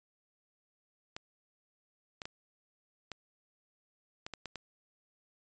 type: clicks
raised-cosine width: 0.2 ms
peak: -23 dBFS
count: 8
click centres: 1.165 / 2.218 / 2.255 / 3.117 / 4.265 / 4.337 / 4.457 / 4.557 s
effects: resampled to 16000 Hz